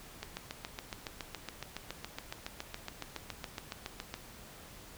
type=click train; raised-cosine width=0.2 ms; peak=-21 dBFS; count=29; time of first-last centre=0.23-4.141 s; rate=7.16 Hz; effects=pink hiss -52 dBFS RMS until 4.97 s